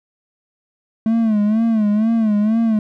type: tone with vibrato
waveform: triangle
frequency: 217.8 Hz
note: A3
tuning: 17 cents flat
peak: -11 dBFS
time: 1.06-2.79 s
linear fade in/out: 2 ms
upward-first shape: sine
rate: 2.1 Hz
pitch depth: 94 cents each way
effects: none